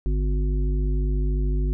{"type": "harmonic tone with a mistuned harmonic", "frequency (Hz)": 51.7, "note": "G#1", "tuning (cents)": -7, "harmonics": [1, 3, 5, 7], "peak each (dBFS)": [-20, -31, -35, -36], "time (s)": [0.06, 1.73], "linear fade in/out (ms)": 0, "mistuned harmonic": 3, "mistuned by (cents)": -110, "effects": []}